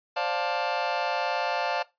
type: chord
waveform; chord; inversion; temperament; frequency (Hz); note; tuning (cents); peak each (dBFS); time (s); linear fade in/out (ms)
sawtooth; D minor seventh; third; just; 528.6 / 587.3 / 704.8 / 881; C5 / D5 / F5 / A5; +18 / 0 / +16 / +2; -30 / -28 / -26 / -26; 0.16-1.83; 10
effects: noise-tail reverb RT60 0.2 s tail -19 dB re dry + resampled to 11025 Hz